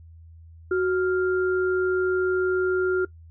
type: tone pair together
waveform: sine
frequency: 370 / 1396.9 Hz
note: F#4 / F6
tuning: 0 / 0 cents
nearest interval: octave + major seventh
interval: 2300 cents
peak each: -20 / -28 dBFS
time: 0.71-3.05 s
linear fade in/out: 5 ms
effects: noise-tail reverb RT60 0.1 s tail -20 dB re dry + added 82 Hz sine -44 dBFS peak until 3.3 s